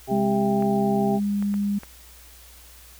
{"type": "harmonic tone", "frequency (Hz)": 132.3, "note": "C3", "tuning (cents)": 20, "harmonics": [1, 2, 3, 5, 6], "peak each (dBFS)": [-33, -34, -25, -30, -27], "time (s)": [0.07, 1.2], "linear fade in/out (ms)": 50}
{"type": "tone with pitch glide", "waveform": "sine", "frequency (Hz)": [204.1, 202.7], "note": ["G#3", "G#3"], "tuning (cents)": [-30, -42], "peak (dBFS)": -21, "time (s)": [0.11, 1.79], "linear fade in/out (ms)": 10, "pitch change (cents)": -12, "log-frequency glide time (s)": [1.13, 1.42]}
{"type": "clicks", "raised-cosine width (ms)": 0.5, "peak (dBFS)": -24, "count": 4, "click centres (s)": [0.624, 1.425, 1.541, 1.834]}
{"effects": ["added 60 Hz sine -49 dBFS peak until 2.99 s", "white hiss -49 dBFS RMS until 2.99 s"]}